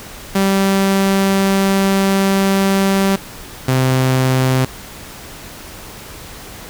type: tone pair in turn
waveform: sawtooth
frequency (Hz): 194.7 / 129.95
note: G3 / C3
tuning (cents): -12 / -11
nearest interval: perfect fifth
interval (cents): 699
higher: first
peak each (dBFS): -8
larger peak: neither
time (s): 0.35-3.16 / 3.68-4.65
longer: first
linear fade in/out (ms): 5
effects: pink hiss -34 dBFS RMS until 6.69 s